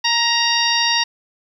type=harmonic tone with a mistuned harmonic; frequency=932.3 Hz; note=A#5; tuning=in tune; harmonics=1 / 2 / 3 / 4 / 5 / 6; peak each=-22 / -22 / -22 / -22 / -22 / -22 dBFS; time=0.04-1.04 s; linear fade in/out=10 ms; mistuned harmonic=2; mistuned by=+20 cents; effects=8-bit